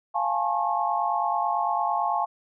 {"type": "tone cluster", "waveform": "sine", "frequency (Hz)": [697, 825, 874, 1085], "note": ["F5", "G#5", "A5", "C#6"], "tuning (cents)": [-4, -12, -12, -37], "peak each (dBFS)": -28, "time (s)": [0.14, 2.26], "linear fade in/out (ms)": 20, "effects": []}